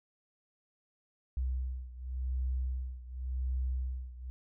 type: beating tone pair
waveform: sine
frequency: 63.5 / 64.4 Hz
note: B1 / C2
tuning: +49 / -27 cents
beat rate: 0.9 Hz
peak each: -34 / -37 dBFS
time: 1.37-4.3 s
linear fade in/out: 0 ms
effects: none